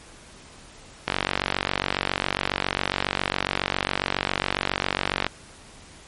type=click train; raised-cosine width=0.3 ms; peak=-5 dBFS; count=199; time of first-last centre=1.08-5.266 s; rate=47.3 Hz; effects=pink hiss -47 dBFS RMS until 6.07 s + MP3 48 kbps